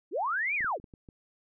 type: linear two-way sweep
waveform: sine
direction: up then down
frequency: 270 to 2489 to 270 Hz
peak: -27 dBFS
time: 0.11-0.79 s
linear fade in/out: 50 ms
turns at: 0.55 s
type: clicks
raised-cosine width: 3 ms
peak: -35 dBFS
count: 6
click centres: 0.607 / 0.645 / 0.799 / 0.842 / 0.938 / 1.088 s
effects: none